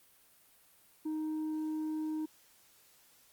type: tone with tanh clipping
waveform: sine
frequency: 311.1 Hz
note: D#4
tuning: in tune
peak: -34 dBFS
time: 1.05-2.26 s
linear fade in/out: 10 ms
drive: 3 dB
effects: white hiss -64 dBFS RMS until 3.32 s + Opus 32 kbps

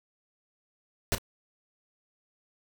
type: noise with echo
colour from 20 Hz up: pink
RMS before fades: -26 dBFS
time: 1.12-1.15 s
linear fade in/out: 0 ms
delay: 33 ms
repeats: 1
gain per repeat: -13 dB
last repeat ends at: 1.183 s
effects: none

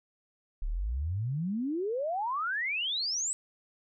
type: exponential sweep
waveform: sine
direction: up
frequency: 32.7 to 8100 Hz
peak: -29 dBFS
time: 0.62-3.33 s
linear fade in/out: 0 ms
effects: none

